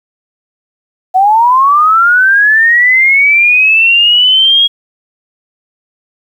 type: linear sweep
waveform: sine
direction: up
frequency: 730 to 3305 Hz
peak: -4 dBFS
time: 1.14-4.68 s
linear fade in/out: 20 ms
effects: 7-bit